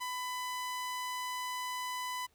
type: tone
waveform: sawtooth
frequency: 1000 Hz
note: B5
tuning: 21 cents sharp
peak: -32 dBFS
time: 0-2.27 s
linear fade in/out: 20 ms
effects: pink hiss -71 dBFS RMS until 2.34 s